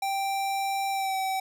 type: tone with pitch glide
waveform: square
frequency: 784 to 766.1 Hz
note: G5 to G5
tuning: 0 to -40 cents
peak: -27 dBFS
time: 0.02-1.4 s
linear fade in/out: 5 ms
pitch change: -40 cents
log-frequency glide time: 0.91-1.16 s
effects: none